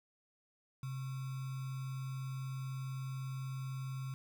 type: tone with sample-and-hold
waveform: sine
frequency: 132 Hz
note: C3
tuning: 16 cents sharp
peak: -38 dBFS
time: 0.83-4.14 s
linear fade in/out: 2 ms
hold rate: 1225 Hz
effects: none